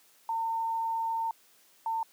sine tone pair in turn, 907 / 901.8 Hz, A#5 / A5, -48 / +42 cents, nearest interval unison, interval 10 cents, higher first, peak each -28 dBFS, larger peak neither, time 0.29-1.31 / 1.86-2.03 s, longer first, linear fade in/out 2 ms, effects white hiss -62 dBFS RMS until 2.12 s + high-pass 200 Hz 12 dB/octave

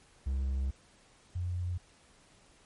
triangle / sine tone pair in turn, 66.7 / 89.03 Hz, C2 / F2, +34 / +34 cents, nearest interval perfect fourth, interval 500 cents, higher second, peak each -27 / -31 dBFS, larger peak first, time 0.26-0.71 / 1.35-1.78 s, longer first, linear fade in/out 10 ms, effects pink hiss -62 dBFS RMS until 2.65 s + MP3 48 kbps

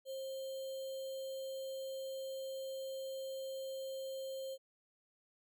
sine tone with sample-and-hold, 533 Hz, C5, 32 cents sharp, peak -40 dBFS, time 0.05-4.58 s, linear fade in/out 50 ms, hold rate 3675 Hz, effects none

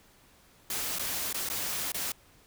white noise with dropouts, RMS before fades -33 dBFS, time 0.7-2.12 s, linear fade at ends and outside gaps 2 ms, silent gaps 0.986-0.994 / 1.328-1.344 / 1.489-1.499 / 1.92-1.944 s, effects pink hiss -60 dBFS RMS until 2.46 s

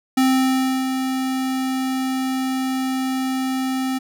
square tone with ADSR envelope, 261.6 Hz, C4, in tune, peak -14 dBFS, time 0.17-3.99 s, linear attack 7 ms, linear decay 670 ms, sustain -7 dB, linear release 16 ms, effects none

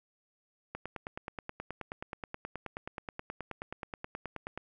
click train, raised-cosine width 0.5 ms, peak -23 dBFS, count 37, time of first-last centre 0.75-4.576 s, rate 9.41 Hz, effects none

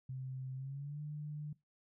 sine tone with pitch glide, 130.81 to 149.4 Hz, C3 to D3, 0 to +30 cents, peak -40 dBFS, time 0.09-1.53 s, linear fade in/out 5 ms, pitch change +230 cents, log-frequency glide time 0.55-1.01 s, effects noise-tail reverb RT60 0.2 s tail -20 dB re dry

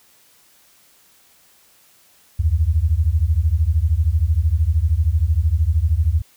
sine beating tone pair, 73.42 / 86.42 Hz, D2 / F2, 0 / -18 cents, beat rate 13 Hz, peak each -17 dBFS, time 2.39-6.22 s, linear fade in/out 10 ms, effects white hiss -54 dBFS RMS until 6.36 s

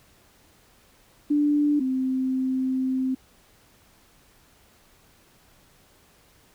sine tone pair in turn, 293.7 / 260.5 Hz, D4 / C4, 0 / -7 cents, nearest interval major second, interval 207 cents, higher first, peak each -18 / -22 dBFS, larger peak first, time 1.3-1.8 / 1.8-3.15 s, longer second, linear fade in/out 10 ms, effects pink hiss -58 dBFS RMS until 6.54 s

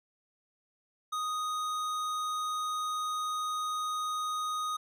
sine tone with tanh clipping, 1244.5 Hz, D#6, in tune, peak -33 dBFS, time 1.12-4.77 s, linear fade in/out 10 ms, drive 17 dB, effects none

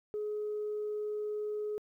sine tone, 421.4 Hz, G#4, 25 cents sharp, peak -32 dBFS, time 0.14-1.78 s, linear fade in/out 0 ms, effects tanh soft clip ceiling -29 dBFS + 12-bit

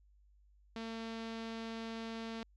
sawtooth tone with low-pass filter, 226.3 Hz, A3, 49 cents sharp, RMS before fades -43 dBFS, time 0.76-2.43 s, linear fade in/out 2 ms, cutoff 4300 Hz, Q 1.6, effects added 50 Hz sine -63 dBFS peak until 2.56 s

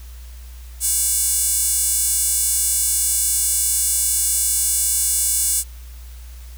square tone with high-pass filter, 318.7 Hz, D#4, 42 cents sharp, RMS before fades -19 dBFS, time 0.8-5.64 s, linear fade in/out 50 ms, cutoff 8600 Hz, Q 2.6, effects added 60 Hz sine -34 dBFS peak until 6.57 s + white hiss -48 dBFS RMS until 6.57 s

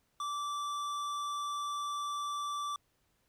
sine tone with hard clipping, 1165 Hz, D6, 14 cents flat, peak -36 dBFS, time 0.2-2.76 s, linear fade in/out 2 ms, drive 13 dB, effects pink hiss -75 dBFS RMS until 3.28 s

